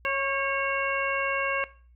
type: harmonic tone with a mistuned harmonic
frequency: 550 Hz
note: C#5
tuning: 14 cents flat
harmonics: 1 / 2 / 3 / 4 / 5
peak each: -31 / -31 / -31 / -31 / -31 dBFS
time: 0.05-1.64 s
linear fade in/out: 0 ms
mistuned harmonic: 3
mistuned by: -36 cents
effects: noise-tail reverb RT60 0.4 s tail -18 dB re dry + added 60 Hz sine -53 dBFS peak until 1.95 s